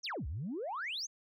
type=exponential two-way sweep; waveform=sine; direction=down then up; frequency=6790 to 61.9 to 6790 Hz; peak=-35 dBFS; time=0.03-1.07 s; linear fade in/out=20 ms; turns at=0.27 s; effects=tanh soft clip ceiling -32 dBFS